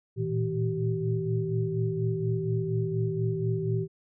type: tone cluster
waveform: sine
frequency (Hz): 113.4 / 117.6 / 161.1 / 385.2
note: A#2 / A#2 / E3 / G4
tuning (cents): -47 / +16 / -39 / -30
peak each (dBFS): -31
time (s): 0.16-3.88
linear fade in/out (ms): 50
effects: none